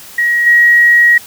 sine tone with level steps, 1900 Hz, A#6, 33 cents sharp, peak -9 / -4 dBFS, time 0.18-1.18 s, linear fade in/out 5 ms, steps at 0.46 s, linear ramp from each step 10 ms, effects white hiss -34 dBFS RMS until 1.26 s

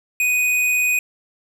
sine tone with tanh clipping, 2489 Hz, D#7, in tune, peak -17 dBFS, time 0.2-0.99 s, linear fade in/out 2 ms, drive 18 dB, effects none

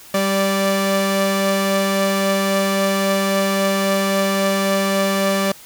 sawtooth tone pair together, 196 / 584.3 Hz, G3 / D5, 0 / -9 cents, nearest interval octave + perfect fifth, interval 1891 cents, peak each -15 dBFS, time 0.14-5.52 s, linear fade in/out 5 ms, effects white hiss -42 dBFS RMS until 5.65 s

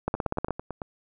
two click trains, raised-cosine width 1 ms, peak -19 / -12 dBFS, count 7 / 8, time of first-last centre 0.15-0.818 / 0.08-0.507 s, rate 8.98 / 16.4 Hz, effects none

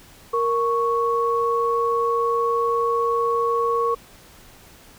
sine tone pair together, 466.4 / 1108.7 Hz, A#4 / C#6, +1 / 0 cents, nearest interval octave + minor third, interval 1499 cents, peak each -21 dBFS, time 0.33-3.95 s, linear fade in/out 10 ms, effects pink hiss -48 dBFS RMS until 4.98 s

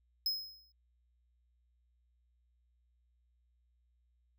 square tone with exponential decay, 5120 Hz, D#8, 49 cents sharp, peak -29 dBFS, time 0.26-0.72 s, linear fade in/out 2 ms, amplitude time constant 98 ms, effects added 60 Hz sine -70 dBFS peak until 4.38 s

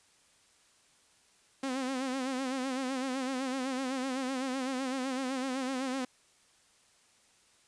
sawtooth tone with vibrato, 261.6 Hz, C4, in tune, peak -28 dBFS, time 1.63-6.05 s, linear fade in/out 5 ms, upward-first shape sine, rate 7.9 Hz, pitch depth 74 cents each way, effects white hiss -65 dBFS RMS until 7.67 s + resampled to 22050 Hz

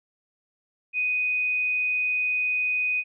sine tone, 2493 Hz, D#7, 3 cents sharp, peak -22 dBFS, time 0.93-3.04 s, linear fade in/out 50 ms, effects none

